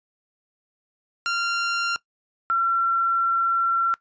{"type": "tone pair in turn", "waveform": ["sawtooth", "sine"], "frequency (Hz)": [1385, 1358.8], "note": ["F6", "F6"], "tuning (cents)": [-15, -48], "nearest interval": "unison", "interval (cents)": 33, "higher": "first", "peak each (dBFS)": -18, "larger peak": "neither", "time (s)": [[1.26, 1.96], [2.5, 3.94]], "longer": "second", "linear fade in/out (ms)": 0, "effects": ["noise-tail reverb RT60 0.1 s tail -20 dB re dry", "resampled to 16000 Hz"]}